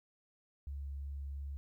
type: tone with vibrato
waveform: sine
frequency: 69.9 Hz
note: C#2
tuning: 15 cents sharp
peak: -39 dBFS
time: 0.67-1.57 s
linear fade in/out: 0 ms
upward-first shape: sine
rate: 2.9 Hz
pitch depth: 8 cents each way
effects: 13-bit